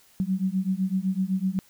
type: beating tone pair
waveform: sine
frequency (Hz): 185 / 192.9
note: F#3 / G3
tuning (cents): 0 / -28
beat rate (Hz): 7.9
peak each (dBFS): -26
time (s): 0.2-1.59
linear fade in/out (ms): 0
effects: white hiss -58 dBFS RMS until 1.69 s